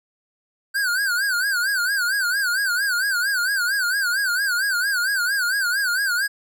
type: tone with vibrato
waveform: square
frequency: 1527 Hz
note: G6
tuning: 46 cents flat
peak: -20 dBFS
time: 0.74-6.28 s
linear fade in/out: 20 ms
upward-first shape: sine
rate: 4.4 Hz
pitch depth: 140 cents each way
effects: none